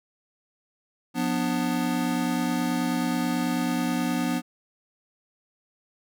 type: chord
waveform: square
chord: B diminished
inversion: second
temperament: just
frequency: 177.8 / 246.9 / 296.3 Hz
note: F3 / B3 / D4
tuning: +31 / 0 / +15 cents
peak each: -31 / -27 / -30 dBFS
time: 1.14-4.42 s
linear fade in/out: 50 ms
effects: none